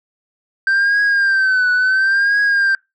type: tone with vibrato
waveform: sine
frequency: 1564 Hz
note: G6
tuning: 4 cents flat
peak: -9 dBFS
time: 0.67-2.75 s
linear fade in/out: 2 ms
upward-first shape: triangle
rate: 0.72 Hz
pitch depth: 100 cents each way
effects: noise-tail reverb RT60 0.2 s tail -24 dB re dry + tanh soft clip ceiling -11 dBFS